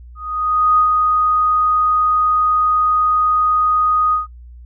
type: tone with ADSR envelope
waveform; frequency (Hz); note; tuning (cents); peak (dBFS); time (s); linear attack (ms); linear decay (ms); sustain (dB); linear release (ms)
sine; 1244; D#6; -1; -9; 0.15-4.27; 630; 96; -3; 140
effects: noise-tail reverb RT60 0.1 s tail -22 dB re dry + added 60 Hz sine -35 dBFS peak until 4.65 s